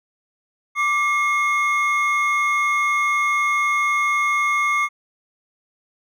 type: tone pair together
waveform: triangle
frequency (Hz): 1172 / 2156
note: D6 / C#7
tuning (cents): -4 / -49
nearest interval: major seventh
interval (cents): 1055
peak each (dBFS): -18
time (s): 0.75-4.89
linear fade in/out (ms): 50
effects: none